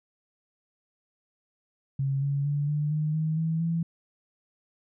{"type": "tone with pitch steps", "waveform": "sine", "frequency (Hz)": [136.9, 140.75, 144.71, 148.77, 152.96, 157.26, 161.68, 166.22], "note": ["C#3", "C#3", "D3", "D3", "D#3", "D#3", "E3", "E3"], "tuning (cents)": [-21, 27, -25, 23, -29, 19, -33, 15], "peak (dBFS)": -24, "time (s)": [1.99, 3.83], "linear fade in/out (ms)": 5, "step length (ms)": 230, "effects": []}